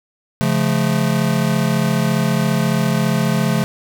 square chord, Db augmented, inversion none, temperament just, 138.59 / 173.24 / 216.5 Hz, Db3 / F3 / A3, 0 / -14 / -28 cents, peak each -20 dBFS, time 0.41-3.64 s, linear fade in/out 0 ms, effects none

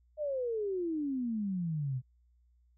sine exponential sweep, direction down, 622.3 to 122.7 Hz, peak -31 dBFS, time 0.17-2.02 s, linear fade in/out 50 ms, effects added 60 Hz sine -64 dBFS peak until 2.77 s

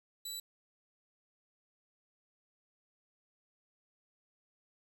20% pulse tone, 3951 Hz, B7, in tune, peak -34 dBFS, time 0.25-0.4 s, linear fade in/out 5 ms, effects 10-bit

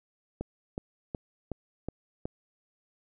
click train, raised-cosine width 2 ms, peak -20 dBFS, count 6, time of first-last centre 0.41-2.255 s, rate 2.71 Hz, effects none

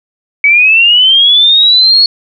sine linear sweep, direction up, 2250 to 4383 Hz, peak -3 dBFS, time 0.44-2.06 s, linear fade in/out 2 ms, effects none

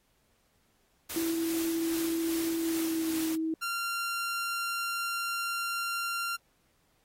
white noise with tremolo, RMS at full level -37 dBFS, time 1.09-3.36 s, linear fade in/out 10 ms, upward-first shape triangle, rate 2.5 Hz, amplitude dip 45%
sine tone with pitch glide, 329.6 to 320.8 Hz, E4 to E4, 0 to -47 cents, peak -28 dBFS, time 1.16-3.54 s, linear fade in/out 2 ms, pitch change -47 cents, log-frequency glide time 2.59-3.26 s
sawtooth tone, 1382 Hz, F6, 19 cents flat, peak -27 dBFS, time 3.61-6.37 s, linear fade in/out 20 ms
effects pink hiss -71 dBFS RMS until 7.04 s + AAC 48 kbps

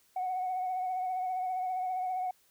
sine tone with vibrato, 740 Hz, F#5, in tune, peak -29 dBFS, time 0.16-2.31 s, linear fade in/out 5 ms, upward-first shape triangle, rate 15 Hz, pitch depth 39 cents each way, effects tanh soft clip ceiling -27 dBFS + white hiss -67 dBFS RMS until 2.5 s

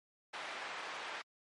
pink band-pass noise, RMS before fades -44 dBFS, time 0.33-1.22 s, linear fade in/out 10 ms, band 800 to 2800 Hz, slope 12 dB/octave, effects MP3 48 kbps

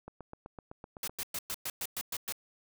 click train, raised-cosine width 1 ms, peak -30 dBFS, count 9, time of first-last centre 0.08-1.095 s, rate 7.88 Hz
white noise bursts, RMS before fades -36 dBFS, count 9, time 1.03-2.324 s, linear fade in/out 2 ms, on 46 ms, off 110 ms
effects none

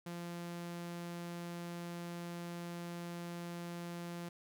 sawtooth tone, 172.5 Hz, F3, 21 cents flat, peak -38 dBFS, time 0.06-4.29 s, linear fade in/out 5 ms, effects none

